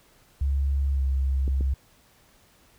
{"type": "tone with pitch glide", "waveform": "sine", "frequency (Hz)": [69.1, 67.06], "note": ["C#2", "C2"], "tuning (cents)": [-5, 43], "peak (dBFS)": -21, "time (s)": [0.41, 1.74], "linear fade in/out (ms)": 5, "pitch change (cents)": -52, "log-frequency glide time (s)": [0.92, 1.02]}
{"type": "clicks", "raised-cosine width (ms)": 3, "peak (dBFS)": -21, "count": 2, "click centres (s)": [1.479, 1.609]}
{"effects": ["pink hiss -59 dBFS RMS until 2.78 s"]}